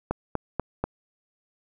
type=click train; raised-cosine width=1 ms; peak=-11 dBFS; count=4; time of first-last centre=0.11-0.84 s; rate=4.11 Hz; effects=none